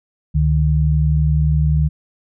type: tone pair together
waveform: sine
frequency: 71.8 / 151.97 Hz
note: D2 / D#3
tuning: -39 / -40 cents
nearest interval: octave + minor second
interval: 1299 cents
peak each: -15 dBFS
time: 0.34-1.89 s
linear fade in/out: 20 ms
effects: none